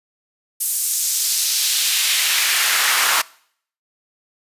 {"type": "noise with high-pass filter sweep", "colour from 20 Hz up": "pink", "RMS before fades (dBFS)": -18, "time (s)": [0.6, 3.22], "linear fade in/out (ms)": 10, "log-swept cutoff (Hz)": [9400, 1100], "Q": 1.2, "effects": ["noise-tail reverb RT60 0.6 s tail -23 dB re dry", "resampled to 32000 Hz"]}